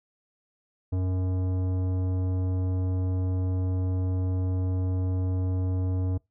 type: tone with tanh clipping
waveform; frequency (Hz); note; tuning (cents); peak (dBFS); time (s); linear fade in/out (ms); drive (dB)
sine; 92.5; F#2; 0; -26; 0.92-6.18; 10; 14
effects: noise-tail reverb RT60 0.2 s tail -24 dB re dry